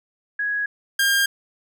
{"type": "tone pair in turn", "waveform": ["sine", "sawtooth"], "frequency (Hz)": [1665, 1607.7], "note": ["G#6", "G6"], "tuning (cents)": [4, 43], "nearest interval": "minor second", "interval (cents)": 61, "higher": "first", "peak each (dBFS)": [-21, -13], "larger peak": "second", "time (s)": [[0.39, 0.66], [0.99, 1.26]], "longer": "neither", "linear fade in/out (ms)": 5, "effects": []}